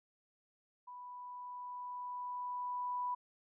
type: tone with level ramp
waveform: sine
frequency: 987.8 Hz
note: B5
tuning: in tune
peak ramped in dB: -47 to -34 dBFS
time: 0.87-3.15 s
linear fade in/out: 10 ms
effects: none